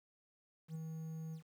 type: tone with ADSR envelope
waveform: triangle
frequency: 160 Hz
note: D#3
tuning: 49 cents sharp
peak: -37 dBFS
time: 0.68-1.43 s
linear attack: 72 ms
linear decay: 9 ms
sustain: -3 dB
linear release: 95 ms
effects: 11-bit